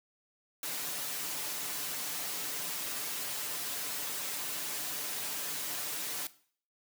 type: noise with comb filter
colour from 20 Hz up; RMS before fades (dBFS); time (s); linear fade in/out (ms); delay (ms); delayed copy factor
white; -37; 0.63-6.27; 2; 6.8; +0.65
effects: noise-tail reverb RT60 0.5 s tail -17 dB re dry + high-pass 150 Hz 12 dB/octave